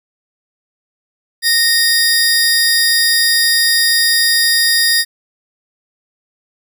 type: tone pair together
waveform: sawtooth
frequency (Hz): 1853 / 4887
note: A#6 / D#8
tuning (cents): -11 / -32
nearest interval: octave + perfect fourth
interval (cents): 1679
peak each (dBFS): -10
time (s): 1.42-5.05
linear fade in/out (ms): 50
effects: none